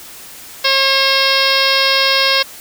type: harmonic tone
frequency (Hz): 540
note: C#5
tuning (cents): -45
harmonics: 1 / 2 / 3 / 4 / 5 / 6 / 7 / 8 / 9 / 10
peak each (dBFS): -20 / -20 / -20 / -20 / -20 / -20 / -20 / -20 / -20 / -20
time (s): 0.64-2.43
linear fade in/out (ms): 10
effects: white hiss -35 dBFS RMS until 2.6 s